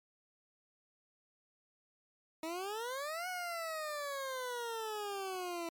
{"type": "exponential two-way sweep", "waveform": "20% pulse", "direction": "up then down", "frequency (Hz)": [312.9, 740, 331.8], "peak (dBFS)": -33, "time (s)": [2.43, 5.69], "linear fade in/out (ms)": 2, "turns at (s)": 3.28, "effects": ["MP3 96 kbps"]}